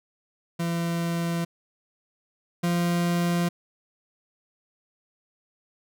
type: tone pair in turn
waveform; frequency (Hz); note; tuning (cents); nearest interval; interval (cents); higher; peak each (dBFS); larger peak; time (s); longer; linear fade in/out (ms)
40% pulse; 169.3 / 173.06; E3 / F3; +46 / -15; unison; 39; second; -24 / -21; second; 0.59-1.45 / 2.63-3.49; neither; 10
effects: none